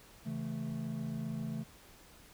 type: chord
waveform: triangle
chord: A major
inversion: first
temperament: just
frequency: 137.5 / 165 / 220 Hz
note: C#3 / E3 / A3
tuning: -14 / +2 / 0 cents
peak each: -39 / -39 / -37 dBFS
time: 0.25-1.64 s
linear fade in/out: 20 ms
effects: pink hiss -58 dBFS RMS until 2.33 s